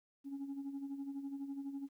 sine tone with tremolo, 277.2 Hz, C#4, in tune, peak -36 dBFS, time 0.24-1.89 s, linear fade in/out 50 ms, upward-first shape sine, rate 12 Hz, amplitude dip 65%, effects tanh soft clip ceiling -37 dBFS + 12-bit

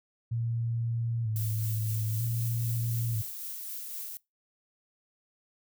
sine tone with vibrato, 112.7 Hz, A2, 42 cents sharp, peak -28 dBFS, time 0.31-3.22 s, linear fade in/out 10 ms, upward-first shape square, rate 0.53 Hz, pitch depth 53 cents each way
violet noise with tremolo, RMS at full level -38 dBFS, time 1.36-4.17 s, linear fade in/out 0 ms, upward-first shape sine, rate 3.9 Hz, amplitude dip 25%
effects noise-tail reverb RT60 0.2 s tail -22 dB re dry

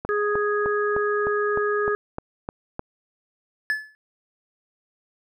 click train, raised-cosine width 1 ms, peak -15 dBFS, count 10, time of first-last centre 0.05-2.794 s, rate 3.28 Hz
harmonic tone, 415.3 Hz, G#4, in tune, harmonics 1 / 3 / 4, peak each -22 / -27 / -28 dBFS, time 0.09-1.95 s, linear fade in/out 0 ms
triangle tone with exponential decay, 1726 Hz, A6, 34 cents flat, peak -16 dBFS, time 3.7-3.95 s, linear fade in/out 0 ms, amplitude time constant 54 ms
effects none

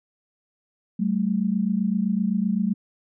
sine tone pair together, 190.3 / 218.1 Hz, F#3 / A3, +49 / -15 cents, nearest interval major second, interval 236 cents, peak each -23 dBFS, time 0.99-2.74 s, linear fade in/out 10 ms, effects none

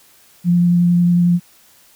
sine tone with vibrato, 174.61 Hz, F3, in tune, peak -10 dBFS, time 0.44-1.4 s, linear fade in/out 50 ms, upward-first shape triangle, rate 11 Hz, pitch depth 13 cents each way, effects white hiss -50 dBFS RMS until 1.95 s

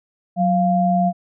sine tone pair together, 184.12 / 696 Hz, F#3 / F5, -8 / -6 cents, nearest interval octave + major seventh, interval 2302 cents, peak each -17 dBFS, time 0.36-1.13 s, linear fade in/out 50 ms, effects none

